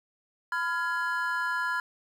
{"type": "chord", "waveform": "triangle", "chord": "F diminished", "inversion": "second", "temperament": "just", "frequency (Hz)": [1005.8, 1396.9, 1676.3], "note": ["Cb6", "F6", "Ab6"], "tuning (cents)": [31, 0, 16], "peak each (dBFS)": [-30, -29, -30], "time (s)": [0.52, 1.8], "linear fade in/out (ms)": 2, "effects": ["10-bit"]}